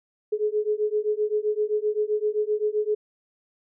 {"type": "beating tone pair", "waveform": "sine", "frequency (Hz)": [420, 427.7], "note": ["G#4", "A4"], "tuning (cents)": [19, -49], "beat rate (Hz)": 7.7, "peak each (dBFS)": [-25, -25], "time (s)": [0.32, 2.95], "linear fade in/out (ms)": 10, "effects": []}